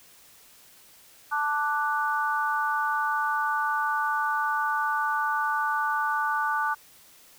sine chord, D major, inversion second, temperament equal, 880 / 1174.7 / 1480 Hz, A5 / D6 / F#6, 0 / 0 / 0 cents, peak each -28 / -28 / -28 dBFS, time 1.31-6.75 s, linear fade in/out 20 ms, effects white hiss -54 dBFS RMS until 7.38 s

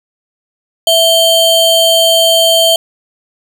square ring-modulated tone, 1900 Hz, A#6, 33 cents sharp, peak -4 dBFS, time 0.87-2.76 s, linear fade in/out 2 ms, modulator 1240 Hz, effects none

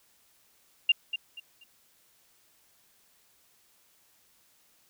sine tone with echo, 2794 Hz, F7, in tune, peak -17 dBFS, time 0.89-0.92 s, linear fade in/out 5 ms, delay 240 ms, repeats 3, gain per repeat -11 dB, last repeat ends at 1.64 s, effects white hiss -65 dBFS RMS until 4.89 s

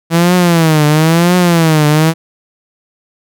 sawtooth tone with vibrato, 164.1 Hz, E3, 8 cents flat, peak -3 dBFS, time 0.1-2.14 s, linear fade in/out 50 ms, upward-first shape triangle, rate 0.99 Hz, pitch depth 180 cents each way, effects none

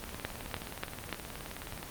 two click trains, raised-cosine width 0.3 ms, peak -16 / -24 dBFS, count 4 / 35, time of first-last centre 0.25-1.127 / 0.04-1.829 s, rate 3.42 / 19 Hz, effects pink hiss -44 dBFS RMS until 1.9 s + Opus 24 kbps

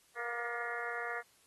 harmonic tone with a mistuned harmonic, 236.6 Hz, A#3, 26 cents sharp, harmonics 2 / 3 / 4 / 5 / 6 / 7 / 8 / 9, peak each -44 / -44 / -52 / -45 / -42 / -44 / -44 / -49 dBFS, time 0.15-1.23 s, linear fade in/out 50 ms, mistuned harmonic 7, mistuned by +61 cents, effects white hiss -67 dBFS RMS until 1.46 s + AAC 32 kbps

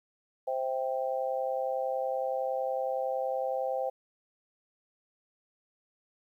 sine chord, C major, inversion none, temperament just, 523.3 / 654.1 / 784.9 Hz, C5 / E5 / G5, 0 / -14 / +2 cents, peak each -31 / -36 / -34 dBFS, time 0.47-3.9 s, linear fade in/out 10 ms, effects 11-bit

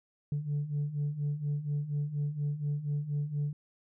sine beating tone pair, 143.4 / 147.6 Hz, D3 / D3, -41 / +9 cents, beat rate 4.2 Hz, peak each -34 / -30 dBFS, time 0.32-3.53 s, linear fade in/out 2 ms, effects tanh soft clip ceiling -26 dBFS

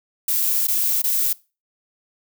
violet noise with dropouts, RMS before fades -20 dBFS, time 0.28-1.33 s, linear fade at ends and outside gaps 5 ms, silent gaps 0.671-0.681 / 1.019-1.039 s, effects noise-tail reverb RT60 0.3 s tail -22 dB re dry

